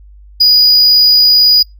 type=tone; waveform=triangle; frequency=4919 Hz; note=D#8; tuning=21 cents flat; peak=-3 dBFS; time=0.4-1.63 s; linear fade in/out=10 ms; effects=noise-tail reverb RT60 0.2 s tail -26 dB re dry + added 50 Hz sine -35 dBFS peak until 1.79 s